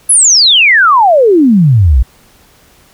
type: exponential sweep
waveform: sine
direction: down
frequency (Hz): 11250 to 55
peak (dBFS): -3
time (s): 0.09-2.03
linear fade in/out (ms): 10
effects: pink hiss -45 dBFS RMS until 2.93 s